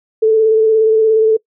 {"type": "tone with vibrato", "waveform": "sine", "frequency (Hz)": 440, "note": "A4", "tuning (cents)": 0, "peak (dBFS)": -7, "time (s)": [0.22, 1.37], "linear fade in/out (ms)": 10, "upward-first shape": "square", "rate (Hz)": 17, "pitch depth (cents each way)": 17, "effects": ["noise-tail reverb RT60 0.1 s tail -23 dB re dry"]}